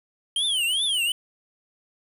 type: tone with vibrato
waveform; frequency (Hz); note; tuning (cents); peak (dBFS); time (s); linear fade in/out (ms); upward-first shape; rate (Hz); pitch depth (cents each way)
square; 3112; G7; -13; -22; 0.36-1.12; 2; triangle; 2.6; 260
effects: resampled to 32000 Hz + 8-bit